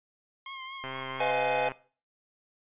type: tone with vibrato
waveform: 15% pulse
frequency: 1067 Hz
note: C6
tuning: 34 cents sharp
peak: -32 dBFS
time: 0.46-1.31 s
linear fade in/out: 2 ms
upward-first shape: triangle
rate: 4.3 Hz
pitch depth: 44 cents each way
type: click train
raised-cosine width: 0.5 ms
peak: -23 dBFS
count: 117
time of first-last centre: 0.84-1.719 s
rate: 132 Hz
type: chord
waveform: square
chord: F half-diminished seventh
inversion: second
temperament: just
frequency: 502.9 / 628.6 / 698.5 / 838.1 Hz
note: Cb5 / Eb5 / F5 / Ab5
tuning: +31 / +18 / 0 / +16 cents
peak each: -31 / -34 / -35 / -30 dBFS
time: 1.2-1.69 s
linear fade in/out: 5 ms
effects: noise-tail reverb RT60 0.4 s tail -20 dB re dry + resampled to 8000 Hz

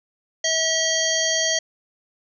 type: harmonic tone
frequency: 645 Hz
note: E5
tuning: 38 cents flat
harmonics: 1 / 3 / 5 / 7 / 9 / 10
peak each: -26 / -26 / -26 / -26 / -26 / -26 dBFS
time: 0.44-1.59 s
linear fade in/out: 5 ms
effects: none

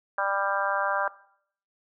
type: harmonic tone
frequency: 197.7 Hz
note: G3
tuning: 15 cents sharp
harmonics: 3 / 4 / 5 / 6 / 7 / 8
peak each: -31 / -31 / -31 / -31 / -31 / -31 dBFS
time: 0.18-1.08 s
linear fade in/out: 2 ms
effects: noise-tail reverb RT60 0.6 s tail -18 dB re dry

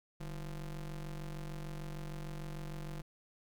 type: ring-modulated tone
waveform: square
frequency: 87.31 Hz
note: F2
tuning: in tune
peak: -38 dBFS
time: 0.2-3.02 s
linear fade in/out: 10 ms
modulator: 64 Hz
effects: 13-bit

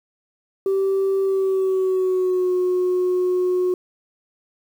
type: tone with pitch glide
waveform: sine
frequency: 387.8 to 363.9 Hz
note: G4 to F#4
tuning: -19 to -29 cents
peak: -15 dBFS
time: 0.66-3.74 s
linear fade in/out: 2 ms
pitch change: -110 cents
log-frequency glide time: 1.22-2.52 s
effects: tanh soft clip ceiling -15 dBFS + 8-bit

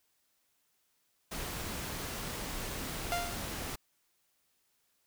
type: noise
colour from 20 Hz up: pink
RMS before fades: -39 dBFS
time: 1.31-3.76 s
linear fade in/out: 10 ms
type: tone with exponential decay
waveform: sawtooth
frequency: 697 Hz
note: F5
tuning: 4 cents flat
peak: -25 dBFS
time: 3.12-3.63 s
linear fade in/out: 0 ms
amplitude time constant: 110 ms
effects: white hiss -75 dBFS RMS until 5.06 s

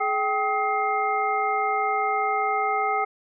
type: harmonic tone with a mistuned harmonic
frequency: 422.5 Hz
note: G#4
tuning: 30 cents sharp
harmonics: 1 / 2 / 3 / 5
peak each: -30 / -24 / -26 / -30 dBFS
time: 0-3.05 s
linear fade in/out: 10 ms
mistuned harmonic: 2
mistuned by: -140 cents
effects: none

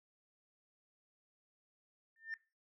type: tone with exponential growth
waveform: sine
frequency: 1800 Hz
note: A6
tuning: 39 cents sharp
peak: -34 dBFS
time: 2.16-2.34 s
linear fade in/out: 1 ms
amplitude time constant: 38 ms
effects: noise-tail reverb RT60 0.3 s tail -22 dB re dry + tanh soft clip ceiling -36 dBFS

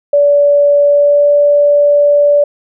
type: tone with pitch glide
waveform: sine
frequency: 576 to 580.3 Hz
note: D5 to D5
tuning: -34 to -21 cents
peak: -5 dBFS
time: 0.13-2.44 s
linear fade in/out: 5 ms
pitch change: +13 cents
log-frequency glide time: 0.83-1.3 s
effects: none

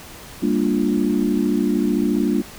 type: chord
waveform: sine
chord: G minor seventh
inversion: none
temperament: equal with one note detuned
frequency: 199.54 / 233.1 / 293.7 / 349.2 Hz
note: G3 / Bb3 / D4 / F4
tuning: +31 / 0 / 0 / 0 cents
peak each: -22 / -21 / -21 / -24 dBFS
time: 0.42-2.42 s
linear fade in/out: 10 ms
effects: pink hiss -39 dBFS RMS until 2.58 s

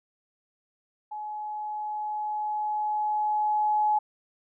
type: tone with level ramp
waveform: sine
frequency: 847 Hz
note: G#5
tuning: 34 cents sharp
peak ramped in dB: -33 to -20 dBFS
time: 1.11-3.99 s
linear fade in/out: 10 ms
effects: none

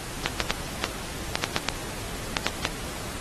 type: clicks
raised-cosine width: 0.2 ms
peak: -3 dBFS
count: 11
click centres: 0.26 / 0.403 / 0.506 / 0.841 / 1.355 / 1.44 / 1.564 / 1.687 / 2.368 / 2.466 / 2.652 s
effects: pink hiss -36 dBFS RMS until 3.2 s + AAC 32 kbps

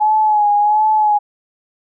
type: tone with vibrato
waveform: sine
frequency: 844 Hz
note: G#5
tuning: 28 cents sharp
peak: -10 dBFS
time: 0-1.19 s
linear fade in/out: 20 ms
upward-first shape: sine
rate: 1.4 Hz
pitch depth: 43 cents each way
effects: none

